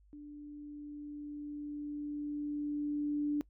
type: tone with level ramp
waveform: sine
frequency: 293.7 Hz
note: D4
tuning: in tune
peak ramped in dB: -46 to -29 dBFS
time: 0.13-3.41 s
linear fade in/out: 0 ms
effects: noise-tail reverb RT60 0.1 s tail -23 dB re dry + added 50 Hz sine -61 dBFS peak until 3.49 s